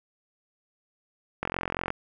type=click train; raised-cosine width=0.5 ms; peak=-13 dBFS; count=22; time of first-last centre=1.43-1.904 s; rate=44.3 Hz; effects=none